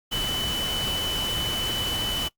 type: tone in noise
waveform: sine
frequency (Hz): 2999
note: F#7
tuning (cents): +23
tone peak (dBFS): -26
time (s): 0.11-2.29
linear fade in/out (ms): 20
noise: pink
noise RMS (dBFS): -31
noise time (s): 0.11-2.29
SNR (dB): +2
effects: noise-tail reverb RT60 0.1 s tail -21 dB re dry + Opus 48 kbps